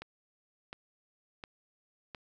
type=click train; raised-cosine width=0.3 ms; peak=-26 dBFS; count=4; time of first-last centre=0.02-2.148 s; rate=1.41 Hz; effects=none